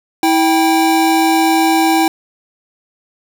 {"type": "tone pair together", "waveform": "square", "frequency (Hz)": [324.9, 784], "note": ["E4", "G5"], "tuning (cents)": [-25, 0], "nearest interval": "octave + minor third", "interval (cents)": 1525, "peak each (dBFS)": [-13, -14], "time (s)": [0.23, 2.08], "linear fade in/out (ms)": 2, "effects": []}